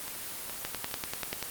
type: two click trains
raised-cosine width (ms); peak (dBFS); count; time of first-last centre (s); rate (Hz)
0.2; -21 / -14; 4 / 9; 0.08-1.33 / 0.65-1.427; 2.4 / 10.3
effects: white hiss -39 dBFS RMS until 1.5 s + Opus 24 kbps